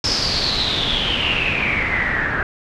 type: noise with low-pass filter sweep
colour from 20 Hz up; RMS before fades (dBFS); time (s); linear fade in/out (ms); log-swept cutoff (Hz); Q
pink; -20; 0.04-2.43; 2; 5300 to 1600; 9.9
effects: none